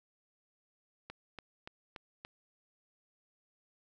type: click train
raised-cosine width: 0.3 ms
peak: -28 dBFS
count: 5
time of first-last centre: 1.1-2.249 s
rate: 3.48 Hz
effects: none